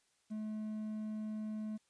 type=tone with quantisation; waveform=triangle; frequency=215.1 Hz; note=A3; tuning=39 cents flat; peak=-36 dBFS; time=0.3-1.78 s; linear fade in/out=20 ms; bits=11; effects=white hiss -75 dBFS RMS until 1.89 s + resampled to 22050 Hz